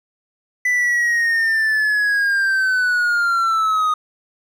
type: linear sweep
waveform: triangle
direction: down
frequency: 1996 to 1237 Hz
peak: -13 dBFS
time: 0.65-3.94 s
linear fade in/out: 5 ms
effects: none